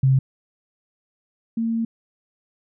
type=tone pair in turn; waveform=sine; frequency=133 / 227.9 Hz; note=C3 / A#3; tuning=+29 / -39 cents; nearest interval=major sixth; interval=932 cents; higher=second; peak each=-13 / -20 dBFS; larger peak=first; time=0.03-0.19 / 1.57-1.85 s; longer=second; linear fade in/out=5 ms; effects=none